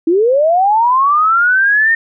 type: linear sweep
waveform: sine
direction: up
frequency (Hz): 314.5 to 1846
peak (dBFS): -8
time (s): 0.07-1.95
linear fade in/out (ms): 5
effects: none